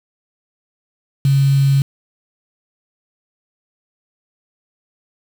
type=tone with quantisation; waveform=sine; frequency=137.7 Hz; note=C#3; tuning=11 cents flat; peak=-10 dBFS; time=1.25-1.82 s; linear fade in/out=2 ms; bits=5; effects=none